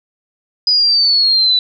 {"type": "exponential sweep", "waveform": "sine", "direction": "down", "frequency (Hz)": [4978, 3951], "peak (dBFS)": -9, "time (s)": [0.67, 1.59], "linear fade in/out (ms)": 2, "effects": []}